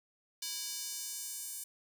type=tone with high-pass filter sweep; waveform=square; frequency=329.5 Hz; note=E4; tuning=1 cent flat; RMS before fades=-41 dBFS; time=0.42-1.64 s; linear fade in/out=5 ms; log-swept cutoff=4600 to 8800 Hz; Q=1.4; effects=none